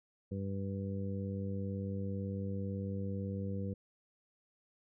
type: harmonic tone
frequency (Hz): 98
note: G2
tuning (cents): 0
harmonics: 1 / 2 / 3 / 4 / 5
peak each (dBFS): -38 / -39 / -49 / -50 / -45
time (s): 0.31-3.74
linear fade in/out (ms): 10
effects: none